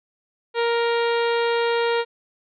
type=harmonic tone; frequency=467.9 Hz; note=A#4; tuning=6 cents sharp; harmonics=1 / 2 / 3 / 4 / 5 / 6 / 7 / 8 / 9; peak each=-20 / -26 / -30 / -32 / -34 / -36 / -37 / -38 / -39 dBFS; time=0.54-2.05 s; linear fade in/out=50 ms; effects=none